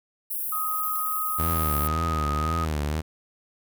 white high-pass noise, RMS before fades -30 dBFS, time 0.3-1.88 s, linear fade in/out 10 ms, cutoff 10000 Hz, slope 48 dB/octave
sine tone, 1253 Hz, D#6, 12 cents sharp, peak -27 dBFS, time 0.52-2.65 s, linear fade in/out 5 ms
sawtooth tone with vibrato, 77.78 Hz, D#2, in tune, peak -21 dBFS, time 1.38-3.02 s, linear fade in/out 20 ms, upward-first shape triangle, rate 1.9 Hz, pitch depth 130 cents each way
effects none

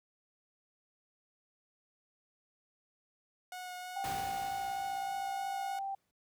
sawtooth tone with vibrato, 728 Hz, F#5, 28 cents flat, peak -38 dBFS, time 3.52-5.79 s, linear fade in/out 2 ms, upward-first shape sine, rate 3.2 Hz, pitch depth 9 cents each way
sine tone, 784 Hz, G5, in tune, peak -35 dBFS, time 3.96-5.95 s, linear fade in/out 5 ms
pink noise with exponential decay, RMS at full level -41 dBFS, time 4.04-6.11 s, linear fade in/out 2 ms, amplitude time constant 450 ms
effects high-pass 60 Hz 12 dB/octave

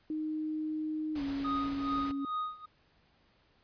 sine tone with pitch glide, 310 to 277.8 Hz, D#4 to C#4, -6 to +4 cents, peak -32 dBFS, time 0.1-2.25 s, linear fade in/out 2 ms, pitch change -190 cents, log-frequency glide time 1.14-1.22 s
pink noise, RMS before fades -45 dBFS, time 1.15-2.12 s, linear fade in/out 10 ms
triangle tone with tremolo, 1244.5 Hz, D#6, in tune, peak -29 dBFS, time 1.44-2.66 s, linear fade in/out 10 ms, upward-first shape sine, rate 2.4 Hz, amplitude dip 90%
effects pink hiss -68 dBFS RMS until 3.63 s + resampled to 11025 Hz

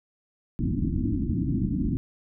white low-pass noise, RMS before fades -26 dBFS, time 0.59-1.97 s, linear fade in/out 0 ms, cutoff 320 Hz, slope 96 dB/octave, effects none

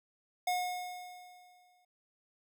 square tone with exponential decay, 723 Hz, F#5, 40 cents flat, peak -29 dBFS, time 0.47-1.85 s, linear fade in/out 5 ms, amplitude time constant 300 ms, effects none

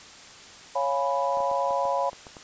sine chord, C# dominant seventh, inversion none, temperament equal, 554.4 / 698.5 / 830.6 / 987.8 Hz, C#5 / E#5 / G#5 / B5, 0 / 0 / 0 / 0 cents, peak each -27 / -30 / -31 / -27 dBFS, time 0.75-2.1 s, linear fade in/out 10 ms
clicks, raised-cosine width 1 ms, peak -28 dBFS, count 8, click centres 1.372 / 1.405 / 1.514 / 1.708 / 1.854 / 2.131 / 2.268 / 2.368 s
effects white hiss -46 dBFS RMS until 2.43 s + resampled to 16000 Hz

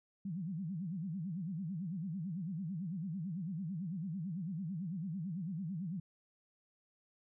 sine tone with vibrato, 176 Hz, F3, 14 cents sharp, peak -37 dBFS, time 0.25-6 s, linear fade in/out 5 ms, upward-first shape sine, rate 9 Hz, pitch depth 240 cents each way, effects none

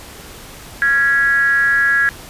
sine tone with frequency modulation, 1661.2 Hz, G#6, in tune, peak -11 dBFS, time 0.82-2.09 s, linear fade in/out 0 ms, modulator 279 Hz, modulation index 0.58, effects pink hiss -36 dBFS RMS until 2.29 s + resampled to 32000 Hz

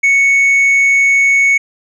sine tone with tanh clipping, 2217 Hz, C#7, in tune, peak -8 dBFS, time 0.03-1.58 s, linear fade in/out 10 ms, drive 3 dB, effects none

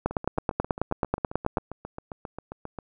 two click trains, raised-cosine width 1 ms, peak -21 / -9 dBFS, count 21 / 15, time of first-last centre 0.11-2.787 / 0.06-1.572 s, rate 7.47 / 9.26 Hz, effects none

